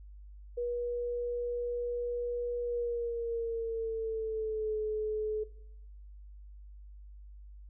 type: tone with pitch glide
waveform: sine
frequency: 482.3 to 429.7 Hz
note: B4 to A4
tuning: -41 to -41 cents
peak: -31 dBFS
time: 0.57-5.44 s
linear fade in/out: 10 ms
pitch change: -200 cents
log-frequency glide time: 2.6-4.77 s
effects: noise-tail reverb RT60 0.8 s tail -18 dB re dry + added 50 Hz sine -47 dBFS peak until 7.69 s